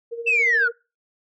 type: tone with tremolo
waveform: sine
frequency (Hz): 466.2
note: A#4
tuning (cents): 0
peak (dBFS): -25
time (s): 0.11-0.72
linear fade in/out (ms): 20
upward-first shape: sine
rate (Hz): 14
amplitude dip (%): 65
type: linear sweep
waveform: sine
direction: down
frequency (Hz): 2700 to 1379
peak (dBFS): -15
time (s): 0.26-0.69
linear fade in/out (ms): 20
effects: noise-tail reverb RT60 0.3 s tail -26 dB re dry + tanh soft clip ceiling -11 dBFS